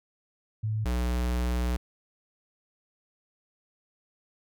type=tone pair in turn; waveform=sine / square; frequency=108.5 / 60.89 Hz; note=A2 / B1; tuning=-24 / -24 cents; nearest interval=minor seventh; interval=1000 cents; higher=first; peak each=-26 dBFS; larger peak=neither; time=0.63-0.85 / 0.85-1.77 s; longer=second; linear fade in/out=10 ms; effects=none